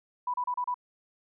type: tone bursts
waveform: sine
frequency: 987.8 Hz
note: B5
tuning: in tune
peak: -27 dBFS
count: 5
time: 0.27-0.743 s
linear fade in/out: 5 ms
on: 69 ms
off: 32 ms
effects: none